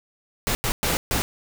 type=noise bursts at uneven times; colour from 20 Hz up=pink; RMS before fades=-23 dBFS; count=4; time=0.47-0.55 / 0.64-0.72 / 0.83-0.97 / 1.11-1.22 s; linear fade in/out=0 ms; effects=none